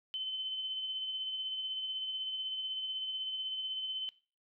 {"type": "tone with tremolo", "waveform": "sine", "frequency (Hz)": 3060, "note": "G7", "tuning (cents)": -42, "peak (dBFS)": -34, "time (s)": [0.14, 4.09], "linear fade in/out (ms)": 0, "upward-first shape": "sine", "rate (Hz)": 16, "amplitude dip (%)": 35, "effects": ["noise-tail reverb RT60 0.4 s tail -20 dB re dry"]}